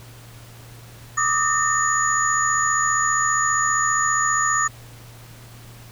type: tone cluster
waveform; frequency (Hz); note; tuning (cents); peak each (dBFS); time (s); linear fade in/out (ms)
sine; 1181 / 1256 / 1820 / 6820; D6 / D#6 / A#6 / G#8; +9 / +16 / -42 / +45; -23; 1.17-4.68; 10
effects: added 117 Hz sine -42 dBFS peak until 5.91 s + pink hiss -46 dBFS RMS until 5.91 s